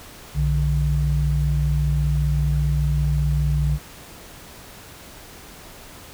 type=tone pair together; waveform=sine; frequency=61.73 / 146.83 Hz; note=B1 / D3; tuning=0 / 0 cents; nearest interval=octave + minor third; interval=1500 cents; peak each=-20 dBFS; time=0.34-3.79 s; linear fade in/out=50 ms; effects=pink hiss -42 dBFS RMS until 6.13 s